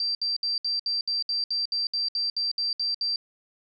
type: tone bursts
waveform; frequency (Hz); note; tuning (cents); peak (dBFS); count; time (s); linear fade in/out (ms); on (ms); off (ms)
sine; 4699; D8; 0; -24; 15; 0-3.16; 2; 150; 65
effects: none